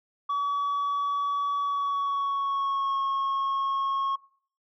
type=tone with pitch glide; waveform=sine; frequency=1138 to 1091 Hz; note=C#6 to C#6; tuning=+45 to -28 cents; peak=-22 dBFS; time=0.29-4.16 s; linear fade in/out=10 ms; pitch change=-73 cents; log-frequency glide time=1.59-3.01 s; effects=noise-tail reverb RT60 0.5 s tail -21 dB re dry + tanh soft clip ceiling -24 dBFS